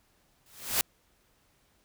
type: noise with exponential growth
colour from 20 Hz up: white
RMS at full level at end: -23 dBFS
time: 0.46-0.81 s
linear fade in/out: 1 ms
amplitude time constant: 75 ms
effects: pink hiss -68 dBFS RMS until 1.84 s